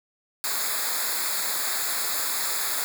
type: noise with comb filter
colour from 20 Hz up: white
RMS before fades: -27 dBFS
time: 0.44-2.84 s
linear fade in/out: 0 ms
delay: 0.34 ms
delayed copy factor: -0.95
effects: none